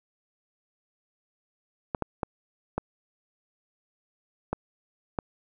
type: clicks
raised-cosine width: 1 ms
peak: -13 dBFS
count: 6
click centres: 1.948 / 2.023 / 2.232 / 2.78 / 4.53 / 5.188 s
effects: none